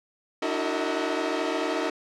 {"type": "tone cluster", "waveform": "sawtooth", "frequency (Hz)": [296.7, 325.8, 371.1, 454.5, 638], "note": ["D4", "E4", "F#4", "A#4", "D#5"], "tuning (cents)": [18, -20, 5, -44, 43], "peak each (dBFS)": -28, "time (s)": [0.42, 1.9], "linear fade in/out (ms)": 5, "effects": ["low-pass 5000 Hz 12 dB/octave"]}